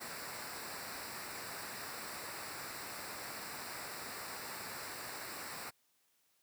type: noise with comb filter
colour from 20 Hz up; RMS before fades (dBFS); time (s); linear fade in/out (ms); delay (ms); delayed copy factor
pink; -45; 0-5.71; 20; 0.31; -0.7
effects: white hiss -75 dBFS RMS until 6.42 s + high-pass 100 Hz 12 dB/octave

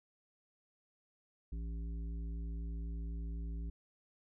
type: harmonic tone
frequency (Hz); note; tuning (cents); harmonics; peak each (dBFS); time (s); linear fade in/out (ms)
56; A1; +31; 1 / 3 / 5 / 7; -38 / -49 / -55 / -62; 1.52-3.7; 5
effects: none

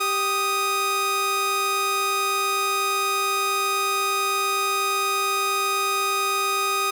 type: tone pair together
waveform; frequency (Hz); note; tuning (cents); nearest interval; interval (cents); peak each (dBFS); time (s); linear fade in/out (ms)
sawtooth; 392 / 1244.5; G4 / D#6; 0 / 0; octave + minor sixth; 2000; -25 / -18; 0-6.91; 10
effects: none

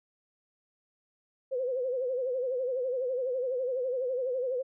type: tone with vibrato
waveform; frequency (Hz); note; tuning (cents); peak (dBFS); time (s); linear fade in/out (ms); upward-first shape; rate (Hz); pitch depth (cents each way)
sine; 509; C5; -48; -28; 1.51-4.63; 20; sine; 12; 87
effects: none

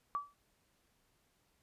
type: tone with exponential decay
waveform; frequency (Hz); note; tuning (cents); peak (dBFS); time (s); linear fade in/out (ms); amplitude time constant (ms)
sine; 1152; D6; -34; -30; 0.15-0.34; 0; 40
effects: pink hiss -75 dBFS RMS until 1.62 s + resampled to 32000 Hz

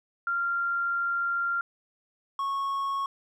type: tone pair in turn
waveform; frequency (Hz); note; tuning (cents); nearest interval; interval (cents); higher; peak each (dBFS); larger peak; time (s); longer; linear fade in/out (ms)
sine / triangle; 1387 / 1100.9; F6 / C#6; -12 / -12; major third; 400; first; -25; neither; 0.27-1.61 / 2.39-3.06; first; 2
effects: none

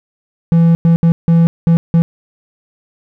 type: tone bursts at uneven times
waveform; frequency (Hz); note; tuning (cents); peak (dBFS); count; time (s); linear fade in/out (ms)
triangle; 167; E3; +23; -4; 6; 0.52-0.75 / 0.85-0.96 / 1.03-1.12 / 1.28-1.47 / 1.67-1.77 / 1.94-2.02; 0
effects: none

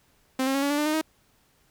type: tone with pitch steps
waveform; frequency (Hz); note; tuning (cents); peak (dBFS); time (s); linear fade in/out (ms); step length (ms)
sawtooth; 261.6 / 268.6 / 275.9 / 283.3 / 290.9 / 298.8 / 306.8 / 315.1; C4 / C4 / C#4 / C#4 / D4 / D4 / D#4 / D#4; 0 / +46 / -8 / +38 / -16 / +30 / -24 / +22; -19; 0.39-1.014; 5; 78
effects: pink hiss -64 dBFS RMS until 1.7 s

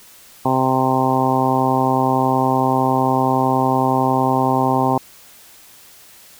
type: harmonic tone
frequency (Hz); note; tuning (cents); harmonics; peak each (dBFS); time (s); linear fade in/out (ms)
130.81; C3; 0; 1 / 2 / 3 / 4 / 5 / 6 / 7 / 8; -23 / -20 / -24 / -26 / -25 / -20 / -21 / -24; 0.45-4.98; 5
effects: white hiss -45 dBFS RMS until 6.39 s

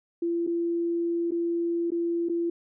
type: tone with dropouts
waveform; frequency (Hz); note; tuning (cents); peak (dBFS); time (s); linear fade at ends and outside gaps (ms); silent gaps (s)
sine; 340; F4; -46; -24; 0.22-2.5; 5; 0.467-0.473 / 1.309-1.318 / 1.905-1.918 / 2.287-2.295
effects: none

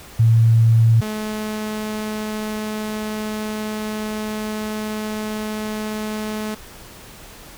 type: tone pair in turn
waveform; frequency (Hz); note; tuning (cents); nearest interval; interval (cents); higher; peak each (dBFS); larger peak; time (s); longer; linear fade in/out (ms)
sine / sawtooth; 113.7 / 214.6; A#2 / A3; -43 / -43; major seventh; 1100; second; -10 / -20; first; 0.19-1.01 / 1.01-6.55; second; 10
effects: pink hiss -41 dBFS RMS until 7.57 s

